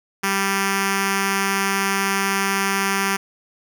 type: tone with notch filter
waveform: 5% pulse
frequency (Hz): 196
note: G3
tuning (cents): 0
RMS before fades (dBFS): -21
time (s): 0.23-3.17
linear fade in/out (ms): 10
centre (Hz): 590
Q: 1.6
effects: none